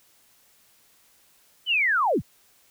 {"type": "linear sweep", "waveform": "sine", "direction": "down", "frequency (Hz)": [3086, 36.71], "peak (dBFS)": -19, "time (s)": [1.66, 2.22], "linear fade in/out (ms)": 50, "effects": ["white hiss -60 dBFS RMS until 2.7 s"]}